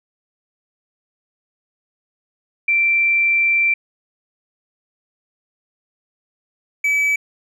sine / triangle tone pair in turn, 2349 / 2294 Hz, D7 / D7, 0 / -41 cents, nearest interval unison, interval 41 cents, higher first, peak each -13 dBFS, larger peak neither, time 2.68-3.74 / 6.84-7.16 s, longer first, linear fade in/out 5 ms, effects none

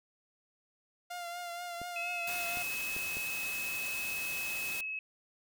sawtooth tone with vibrato, 698.5 Hz, F5, in tune, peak -35 dBFS, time 1.1-2.63 s, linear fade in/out 10 ms, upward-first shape triangle, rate 4.2 Hz, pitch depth 37 cents each way
clicks, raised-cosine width 2 ms, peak -32 dBFS, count 4, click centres 1.816 / 2.572 / 2.965 / 3.17 s
sine tone, 2576 Hz, E7, 41 cents flat, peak -35 dBFS, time 1.96-4.99 s, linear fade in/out 2 ms
white noise, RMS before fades -41 dBFS, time 2.27-4.81 s, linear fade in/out 5 ms
effects none

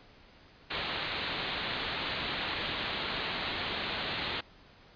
white low-pass noise, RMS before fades -35 dBFS, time 0.7-4.41 s, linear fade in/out 10 ms, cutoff 4300 Hz, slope 96 dB/octave, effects pink hiss -57 dBFS RMS until 4.95 s + resampled to 11025 Hz

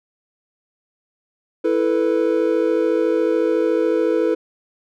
triangle chord, E suspended fourth, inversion none, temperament equal, 329.6 / 440 / 493.9 Hz, E4 / A4 / B4, 0 / 0 / 0 cents, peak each -18 dBFS, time 1.64-4.35 s, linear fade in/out 10 ms, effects none

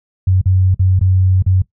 sine tone with dropouts, 93.4 Hz, F#2, 17 cents sharp, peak -9 dBFS, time 0.27-1.62 s, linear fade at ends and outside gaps 5 ms, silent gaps 0.414-0.457 / 0.745-0.794 / 0.993-1.011 / 1.424-1.463 s, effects noise-tail reverb RT60 0.1 s tail -17 dB re dry

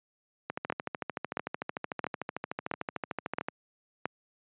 two click trains, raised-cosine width 0.5 ms, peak -15 / -17 dBFS, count 6 / 41, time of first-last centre 0.7-4.056 / 0.5-3.485 s, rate 1.49 / 13.4 Hz, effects high-pass 150 Hz 12 dB/octave + resampled to 8000 Hz

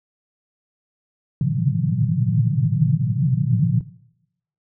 pink band-pass noise, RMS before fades -19 dBFS, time 1.41-3.81 s, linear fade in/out 2 ms, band 110 to 180 Hz, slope 96 dB/octave, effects noise-tail reverb RT60 0.8 s tail -18 dB re dry

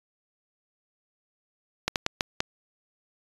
slowing click train, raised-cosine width 0.2 ms, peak -6 dBFS, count 5, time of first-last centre 1.88-2.405 s, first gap 78 ms, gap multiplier 1.36, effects resampled to 24000 Hz

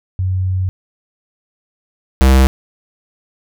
sine / square tone pair in turn, 93.1 / 65.91 Hz, F#2 / C2, +11 / +13 cents, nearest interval tritone, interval 598 cents, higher first, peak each -14 / -7 dBFS, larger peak second, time 0.19-0.69 / 2.21-2.47 s, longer first, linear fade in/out 0 ms, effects none

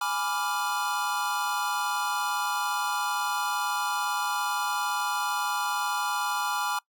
square chord, G# diminished seventh, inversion none, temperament equal, 830.6 / 987.8 / 1174.7 / 1396.9 Hz, G#5 / B5 / D6 / F6, 0 / 0 / 0 / 0 cents, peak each -33 dBFS, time 0.01-6.79 s, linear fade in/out 5 ms, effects noise-tail reverb RT60 0.1 s tail -23 dB re dry

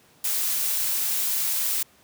blue noise, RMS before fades -25 dBFS, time 0.24-1.83 s, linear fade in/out 5 ms, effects pink hiss -57 dBFS RMS until 2.03 s + high-pass 100 Hz 12 dB/octave

